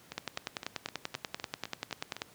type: two click trains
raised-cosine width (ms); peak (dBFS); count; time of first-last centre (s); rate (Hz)
0.2; -22 / -16; 9 / 22; 0.12-2.166 / 0.18-2.219; 3.91 / 10.3
effects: pink hiss -58 dBFS RMS until 2.34 s + high-pass 100 Hz 12 dB/octave